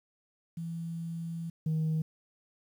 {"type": "tone pair in turn", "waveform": "sine", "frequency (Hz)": [166.5, 157.85], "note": ["E3", "D#3"], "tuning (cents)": [18, 25], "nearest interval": "minor second", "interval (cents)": 93, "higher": "first", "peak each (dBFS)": [-34, -25], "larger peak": "second", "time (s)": [[0.57, 1.5], [1.66, 2.02]], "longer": "first", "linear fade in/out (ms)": 5, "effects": ["tanh soft clip ceiling -25 dBFS", "10-bit"]}